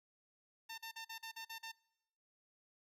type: tone bursts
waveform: 10% pulse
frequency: 902 Hz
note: A5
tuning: 43 cents sharp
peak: -37 dBFS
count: 8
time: 0.69-1.719 s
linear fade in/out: 10 ms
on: 91 ms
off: 43 ms
effects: noise-tail reverb RT60 0.9 s tail -25 dB re dry + resampled to 32000 Hz